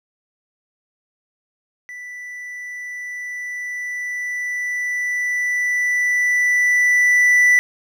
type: tone with level ramp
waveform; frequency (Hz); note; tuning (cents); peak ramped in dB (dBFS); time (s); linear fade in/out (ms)
triangle; 1975.5; B6; 0; -30 to -8; 1.89-7.59; 0
effects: none